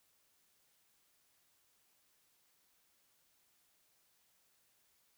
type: silence
effects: white hiss -74 dBFS RMS until 5.17 s